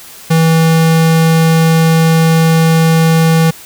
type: tone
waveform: square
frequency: 162.6 Hz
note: E3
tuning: 23 cents flat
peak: -7 dBFS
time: 0.3-3.51 s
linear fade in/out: 10 ms
effects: white hiss -34 dBFS RMS until 3.65 s